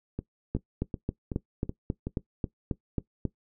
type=two click trains; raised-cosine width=3 ms; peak=-19 / -15 dBFS; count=6 / 11; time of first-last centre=0.19-2.07 / 0.55-3.253 s; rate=2.66 / 3.7 Hz; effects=noise-tail reverb RT60 0.1 s tail -18 dB re dry